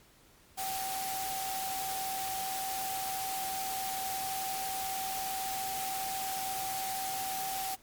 sine tone in noise, 768 Hz, G5, 36 cents flat, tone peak -35 dBFS, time 0.57-7.76 s, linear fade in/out 20 ms, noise white, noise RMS -38 dBFS, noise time 0.57-7.76 s, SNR 0 dB, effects pink hiss -61 dBFS RMS until 7.82 s + MP3 96 kbps

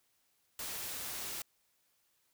white noise, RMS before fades -41 dBFS, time 0.59-1.42 s, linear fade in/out 2 ms, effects white hiss -75 dBFS RMS until 2.33 s

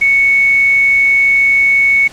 sine tone with quantisation, 2217 Hz, C#7, in tune, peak -7 dBFS, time 0.01-2.08 s, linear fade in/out 10 ms, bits 5, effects pink hiss -36 dBFS RMS until 2.12 s + low-pass 8000 Hz 12 dB/octave

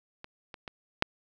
clicks, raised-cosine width 0.3 ms, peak -26 / -26 / -23 / -6 dBFS, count 4, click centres 0.244 / 0.542 / 0.678 / 1.024 s, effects none

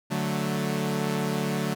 sawtooth chord, D major, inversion none, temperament equal, 146.83 / 185 / 220 Hz, D3 / F#3 / A3, 0 / 0 / 0 cents, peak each -26 dBFS, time 0.1-1.75 s, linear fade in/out 20 ms, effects none

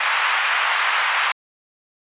pink band-pass noise, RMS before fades -20 dBFS, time 0-1.32 s, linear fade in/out 5 ms, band 970 to 2900 Hz, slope 24 dB/octave, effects resampled to 8000 Hz

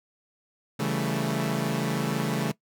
sawtooth chord, A dominant seventh, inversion first, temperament equal, 138.59 / 164.81 / 196 / 220 Hz, C#3 / E3 / G3 / A3, 0 / 0 / 0 / 0 cents, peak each -26 / -27 / -30 / -26 dBFS, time 0.79-2.52 s, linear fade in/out 10 ms, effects noise-tail reverb RT60 0.1 s tail -19 dB re dry

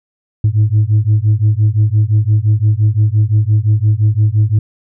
sine beating tone pair, 103.83 / 109.63 Hz, G#2 / A2, 0 / -6 cents, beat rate 5.8 Hz, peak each -10 dBFS, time 0.44-4.59 s, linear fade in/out 5 ms, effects tanh soft clip ceiling -5 dBFS

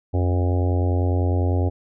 harmonic tone with a mistuned harmonic, 90 Hz, F#2, 47 cents flat, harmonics 1 / 3 / 4 / 5 / 6 / 7 / 8 / 9, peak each -18 / -28 / -30 / -32 / -34 / -35 / -36 / -37 dBFS, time 0.13-1.7 s, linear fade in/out 20 ms, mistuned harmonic 1, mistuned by -39 cents, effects none

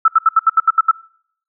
sine tone bursts, 1318.5 Hz, E6, in tune, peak -6 dBFS, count 9, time 0.05-0.913 s, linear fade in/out 5 ms, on 31 ms, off 73 ms, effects noise-tail reverb RT60 0.6 s tail -22 dB re dry

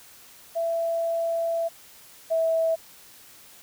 sine tone pair in turn, 667 / 652.5 Hz, E5 / E5, +20 / -18 cents, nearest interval unison, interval 38 cents, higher first, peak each -23 / -20 dBFS, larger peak second, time 0.55-1.69 / 2.3-2.76 s, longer first, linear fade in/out 20 ms, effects white hiss -50 dBFS RMS until 3.62 s

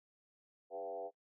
sine tone with frequency modulation, 587.3 Hz, D5, in tune, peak -40 dBFS, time 0.7-1.11 s, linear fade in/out 50 ms, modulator 90.3 Hz, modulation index 1.9, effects noise-tail reverb RT60 0.1 s tail -23 dB re dry

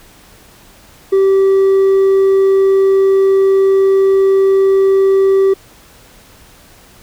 sine tone with hard clipping, 387.7 Hz, G4, 19 cents flat, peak -8 dBFS, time 1.12-5.54 s, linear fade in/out 10 ms, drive 2 dB, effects pink hiss -43 dBFS RMS until 7.02 s

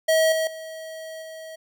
square tone with level steps, 640 Hz, D#5, 49 cents sharp, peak -17 / -22 / -35 / -37 dBFS, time 0.08-1.56 s, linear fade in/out 10 ms, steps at 0.32 / 0.47 / 1.22 s, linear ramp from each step 2 ms, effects none

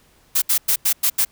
blue noise bursts at uneven times, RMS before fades -17 dBFS, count 6, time 0.35-0.42 / 0.49-0.58 / 0.68-0.76 / 0.85-0.93 / 1.03-1.1 / 1.18-1.25 s, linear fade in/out 10 ms, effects pink hiss -56 dBFS RMS until 1.31 s

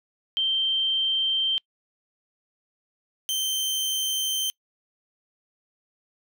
sine / sawtooth tone pair in turn, 3136 / 3114 Hz, G7 / G7, 0 / -12 cents, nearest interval unison, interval 12 cents, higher first, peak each -21 dBFS, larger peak neither, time 0.37-1.58 / 3.29-4.5 s, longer neither, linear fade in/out 0 ms, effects noise-tail reverb RT60 0.1 s tail -26 dB re dry

